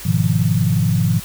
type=chord; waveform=sine; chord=F half-diminished seventh; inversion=first; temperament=equal; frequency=103.83 / 123.47 / 155.56 / 174.61 Hz; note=Ab2 / Cb3 / Eb3 / F3; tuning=0 / 0 / 0 / 0 cents; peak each=-19 dBFS; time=0.05-1.2 s; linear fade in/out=10 ms; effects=added 50 Hz sine -41 dBFS peak until 1.24 s + white hiss -34 dBFS RMS until 1.24 s